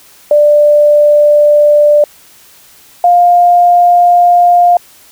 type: tone pair in turn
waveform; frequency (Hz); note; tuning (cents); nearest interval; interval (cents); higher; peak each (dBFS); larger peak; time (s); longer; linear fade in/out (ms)
sine; 591 / 704.1; D5 / F5; +11 / +14; minor third; 303; second; -3; neither; 0.31-2.04 / 3.04-4.77; neither; 2
effects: white hiss -41 dBFS RMS until 5.11 s